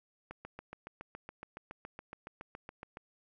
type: click train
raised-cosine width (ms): 0.5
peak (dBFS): -29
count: 20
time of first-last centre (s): 0.31-2.971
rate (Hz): 7.14
effects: none